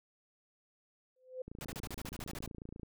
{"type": "tone with exponential growth", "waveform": "sine", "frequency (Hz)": 512, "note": "C5", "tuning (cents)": -38, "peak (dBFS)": -35, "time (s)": [1.16, 1.42], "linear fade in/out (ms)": 5, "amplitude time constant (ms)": 55}
{"type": "click train", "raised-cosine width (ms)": 3, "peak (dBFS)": -33, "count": 39, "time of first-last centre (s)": [1.48, 2.832], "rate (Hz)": 28.1}
{"type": "noise bursts", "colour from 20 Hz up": "pink", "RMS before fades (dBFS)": -44, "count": 12, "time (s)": [1.61, 2.461], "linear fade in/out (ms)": 0, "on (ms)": 37, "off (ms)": 37}
{"effects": []}